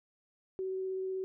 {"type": "tone with vibrato", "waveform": "sine", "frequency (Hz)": 377.8, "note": "F#4", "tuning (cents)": 36, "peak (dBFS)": -33, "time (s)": [0.59, 1.24], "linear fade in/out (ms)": 0, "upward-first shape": "triangle", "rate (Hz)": 16, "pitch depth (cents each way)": 9, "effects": []}